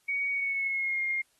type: tone with pitch glide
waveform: sine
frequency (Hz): 2244 to 2128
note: C#7 to C7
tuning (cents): +21 to +29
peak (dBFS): -27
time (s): 0.08-1.22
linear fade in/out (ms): 10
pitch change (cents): -92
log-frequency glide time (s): 0.32-1.02
effects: white hiss -69 dBFS RMS until 1.39 s + AAC 32 kbps